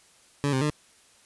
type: tone with pitch steps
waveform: 20% pulse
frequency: 142.8 / 131.5 / 150.2 Hz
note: D3 / C3 / D3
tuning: -48 / +9 / +39 cents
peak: -18 dBFS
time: 0.44-0.701 s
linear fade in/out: 0 ms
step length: 87 ms
effects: white hiss -58 dBFS RMS until 1.25 s + resampled to 24000 Hz